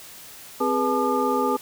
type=tone cluster; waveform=sine; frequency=260.2 / 410.7 / 487.2 / 863 / 1208 Hz; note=C4 / G#4 / B4 / A5 / D6; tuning=-9 / -19 / -24 / -34 / +48 cents; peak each=-26 dBFS; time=0.6-1.57 s; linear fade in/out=10 ms; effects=white hiss -43 dBFS RMS until 1.61 s